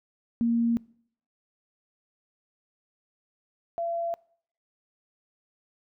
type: tone pair in turn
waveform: sine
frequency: 233.1 / 678.2 Hz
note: A#3 / E5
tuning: 0 / +49 cents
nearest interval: octave + tritone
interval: 1849 cents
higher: second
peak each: -21 / -27 dBFS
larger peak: first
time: 0.41-0.77 / 3.78-4.14 s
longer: neither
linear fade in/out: 0 ms
effects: noise-tail reverb RT60 0.6 s tail -24 dB re dry